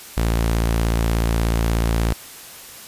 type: tone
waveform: sawtooth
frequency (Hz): 56.6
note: A1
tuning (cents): +50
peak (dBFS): -13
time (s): 0.17-2.13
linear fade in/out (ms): 0
effects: white hiss -39 dBFS RMS until 2.87 s + resampled to 32000 Hz